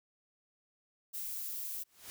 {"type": "noise", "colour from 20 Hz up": "violet", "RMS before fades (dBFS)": -40, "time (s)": [1.13, 1.84], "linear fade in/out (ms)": 20}
{"type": "noise with exponential growth", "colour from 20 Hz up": "white", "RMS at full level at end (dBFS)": -45, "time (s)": [1.8, 2.1], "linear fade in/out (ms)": 0, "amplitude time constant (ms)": 65}
{"effects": []}